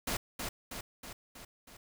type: noise with echo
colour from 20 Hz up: pink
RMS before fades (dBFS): -34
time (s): 0.07-0.17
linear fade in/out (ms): 5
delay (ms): 320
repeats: 5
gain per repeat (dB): -4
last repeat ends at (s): 1.77
effects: none